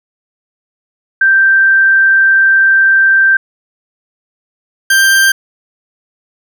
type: tone pair in turn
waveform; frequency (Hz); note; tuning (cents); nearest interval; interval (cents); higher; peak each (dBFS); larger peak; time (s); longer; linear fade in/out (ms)
sine / 40% pulse; 1568 / 1577.1; G6 / G6; 0 / +10; unison; 10; second; -5; neither; 1.21-3.37 / 4.9-5.32; first; 5
effects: none